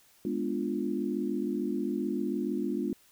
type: chord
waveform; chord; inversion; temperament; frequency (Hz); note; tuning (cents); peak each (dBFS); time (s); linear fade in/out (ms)
sine; G# diminished seventh; none; equal; 207.7 / 246.9 / 293.7 / 349.2; G#3 / B3 / D4 / F4; 0 / 0 / 0 / 0; -34; 0.25-2.93; 2
effects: white hiss -62 dBFS RMS until 3.11 s